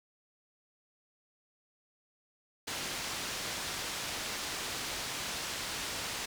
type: low-pass noise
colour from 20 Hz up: white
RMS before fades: -38 dBFS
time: 2.67-6.26 s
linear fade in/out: 10 ms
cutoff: 5900 Hz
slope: 12 dB/octave
effects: none